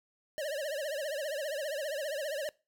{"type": "tone with vibrato", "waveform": "square", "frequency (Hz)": 585, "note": "D5", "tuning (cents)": -7, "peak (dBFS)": -34, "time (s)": [0.38, 2.49], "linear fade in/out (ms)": 0, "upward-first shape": "triangle", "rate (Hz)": 15, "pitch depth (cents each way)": 170, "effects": ["noise-tail reverb RT60 0.3 s tail -23 dB re dry"]}